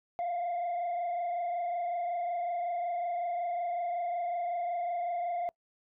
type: tone with frequency modulation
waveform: sine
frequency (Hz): 698.5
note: F5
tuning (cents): 0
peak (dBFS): -28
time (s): 0.19-5.49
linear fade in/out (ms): 0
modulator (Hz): 25.4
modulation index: 0.77
effects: noise-tail reverb RT60 0.1 s tail -26 dB re dry + tanh soft clip ceiling -29 dBFS